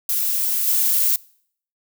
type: noise with level steps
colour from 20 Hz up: violet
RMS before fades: -21 / -18 dBFS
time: 0.09-1.16 s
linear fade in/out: 2 ms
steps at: 0.67 s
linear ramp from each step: 5 ms
effects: noise-tail reverb RT60 0.6 s tail -24 dB re dry